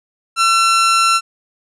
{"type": "tone", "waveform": "sawtooth", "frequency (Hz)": 1350, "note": "E6", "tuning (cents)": 41, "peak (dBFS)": -7, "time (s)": [0.36, 1.21], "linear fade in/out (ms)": 50, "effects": ["resampled to 24000 Hz"]}